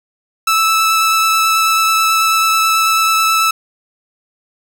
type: tone with vibrato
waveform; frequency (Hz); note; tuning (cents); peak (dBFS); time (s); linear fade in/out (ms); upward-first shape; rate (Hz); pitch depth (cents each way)
sawtooth; 1313; E6; -7; -7; 0.47-3.51; 5; sine; 9.2; 8
effects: none